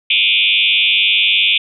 sine tone with frequency modulation, 2960 Hz, F#7, in tune, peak -10 dBFS, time 0.1-1.58 s, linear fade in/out 5 ms, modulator 99.7 Hz, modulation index 6.2, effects none

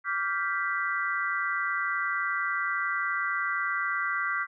sine chord, G dominant seventh, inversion second, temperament equal with one note detuned, 1160.5 / 1396.9 / 1568 / 1975.5 Hz, D6 / F6 / G6 / B6, -21 / 0 / 0 / 0 cents, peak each -32 dBFS, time 0.04-4.47 s, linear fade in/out 50 ms, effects none

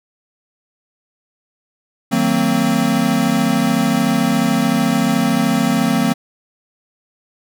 square chord, C half-diminished seventh, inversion first, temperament equal with one note detuned, 155.56 / 185 / 227.9 / 261.6 Hz, Eb3 / Gb3 / Bb3 / C4, 0 / 0 / -39 / 0 cents, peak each -24 / -21 / -18 / -19 dBFS, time 2.11-6.14 s, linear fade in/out 20 ms, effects none

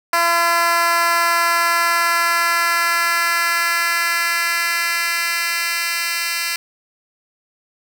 10% pulse tone with high-pass filter sweep, 339.8 Hz, F4, 47 cents flat, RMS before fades -18 dBFS, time 0.13-6.56 s, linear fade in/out 2 ms, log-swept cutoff 840 to 2700 Hz, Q 1.3, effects none

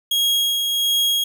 40% pulse tone with tremolo, 3284 Hz, G#7, 20 cents flat, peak -15 dBFS, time 0.11-1.24 s, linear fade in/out 5 ms, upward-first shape sine, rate 1.4 Hz, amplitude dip 35%, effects none

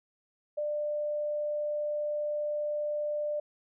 sine tone with ADSR envelope, 595 Hz, D5, 22 cents sharp, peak -27 dBFS, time 0.57-3.4 s, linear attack 15 ms, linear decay 3 ms, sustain -2 dB, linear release 6 ms, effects none

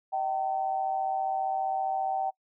sine tone with amplitude modulation, 768 Hz, G5, 36 cents flat, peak -23 dBFS, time 0.12-2.31 s, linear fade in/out 20 ms, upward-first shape sine, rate 135 Hz, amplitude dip 70%, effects noise-tail reverb RT60 0.1 s tail -24 dB re dry

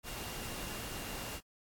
sine tone in noise, 2794 Hz, F7, in tune, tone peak -51 dBFS, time 0.03-1.41 s, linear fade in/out 50 ms, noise pink, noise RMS -42 dBFS, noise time 0.03-1.41 s, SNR -12 dB, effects AAC 64 kbps

